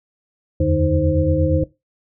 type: tone cluster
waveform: sine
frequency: 79.1 / 87.6 / 149 / 314 / 523 Hz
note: D#2 / F2 / D3 / D#4 / C5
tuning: +29 / +6 / +25 / +16 / -1 cents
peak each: -21 dBFS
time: 0.6-1.64 s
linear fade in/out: 5 ms
effects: noise-tail reverb RT60 0.2 s tail -17 dB re dry